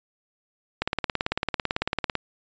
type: click train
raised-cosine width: 0.3 ms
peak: -8 dBFS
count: 25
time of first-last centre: 0.82-2.153 s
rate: 18 Hz
effects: resampled to 16000 Hz